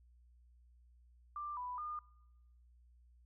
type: tone with pitch steps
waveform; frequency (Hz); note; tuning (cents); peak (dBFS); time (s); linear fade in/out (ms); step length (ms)
sine; 1184 / 991 / 1214; D6 / B5 / D#6; +14 / +6 / -43; -40; 1.36-1.99; 2; 210
effects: noise-tail reverb RT60 0.9 s tail -23 dB re dry + added 60 Hz sine -62 dBFS peak until 3.25 s